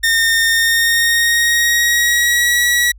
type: tone with pitch glide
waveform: sawtooth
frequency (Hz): 1826 to 1927.9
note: A#6 to B6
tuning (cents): -36 to -42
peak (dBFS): -8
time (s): 0.03-2.92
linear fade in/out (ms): 10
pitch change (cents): +94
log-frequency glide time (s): 0.48-2.6
effects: added 50 Hz sine -37 dBFS peak until 2.98 s